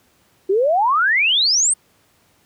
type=exponential sweep; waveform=sine; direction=up; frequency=366.1 to 8940 Hz; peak=-13 dBFS; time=0.49-1.74 s; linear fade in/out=10 ms; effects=pink hiss -58 dBFS RMS until 2.45 s + high-pass 80 Hz 12 dB/octave